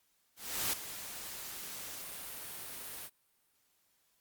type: noise with ADSR envelope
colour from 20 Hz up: white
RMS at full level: -32 dBFS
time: 0.36-3.1 s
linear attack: 370 ms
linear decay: 6 ms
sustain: -12 dB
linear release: 50 ms
effects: white hiss -74 dBFS RMS until 4.2 s + Opus 48 kbps